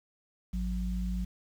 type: tone pair together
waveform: sine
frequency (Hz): 54.2 / 181.9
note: A1 / F#3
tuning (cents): -25 / -29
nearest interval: octave + major sixth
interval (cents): 2096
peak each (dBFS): -31 / -34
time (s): 0.53-1.25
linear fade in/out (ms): 10
effects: 9-bit